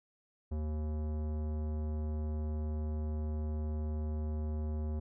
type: tone with tanh clipping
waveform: sine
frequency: 76.6 Hz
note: D#2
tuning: 27 cents flat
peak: -35 dBFS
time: 0.51-5 s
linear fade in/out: 10 ms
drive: 17 dB
effects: none